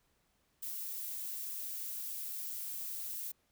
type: noise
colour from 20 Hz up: violet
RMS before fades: -41 dBFS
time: 0.62-3.32 s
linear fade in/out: 10 ms
effects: pink hiss -75 dBFS RMS until 3.51 s